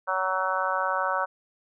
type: harmonic tone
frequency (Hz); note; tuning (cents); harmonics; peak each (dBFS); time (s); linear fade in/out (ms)
187.6; F#3; +24; 3 / 4 / 5 / 6 / 7 / 8; -31 / -33 / -30 / -31 / -30 / -31; 0.07-1.26; 20
effects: none